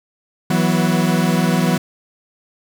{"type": "chord", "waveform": "40% pulse", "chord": "E suspended second", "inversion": "none", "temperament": "equal with one note detuned", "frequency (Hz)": [164.81, 185, 244.4], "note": ["E3", "F#3", "B3"], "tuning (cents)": [0, 0, -18], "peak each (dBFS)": [-17, -17, -20], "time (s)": [0.5, 1.78], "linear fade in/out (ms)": 5, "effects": []}